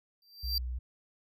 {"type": "tone with exponential growth", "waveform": "square", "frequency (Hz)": 4699, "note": "D8", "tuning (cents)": 0, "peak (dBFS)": -27, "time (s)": [0.22, 0.58], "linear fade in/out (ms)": 2, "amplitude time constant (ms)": 78}
{"type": "tone", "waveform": "sine", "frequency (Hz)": 61.74, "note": "B1", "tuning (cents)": 0, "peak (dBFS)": -33, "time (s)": [0.43, 0.79], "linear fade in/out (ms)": 10}
{"effects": []}